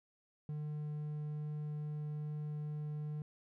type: tone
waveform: triangle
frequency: 150.2 Hz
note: D3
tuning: 39 cents sharp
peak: -36 dBFS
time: 0.49-3.22 s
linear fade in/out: 2 ms
effects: none